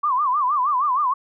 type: tone with vibrato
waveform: sine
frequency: 1096 Hz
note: C#6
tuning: 20 cents flat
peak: -17 dBFS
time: 0.03-1.14 s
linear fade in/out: 10 ms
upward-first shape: sine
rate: 6.4 Hz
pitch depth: 180 cents each way
effects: none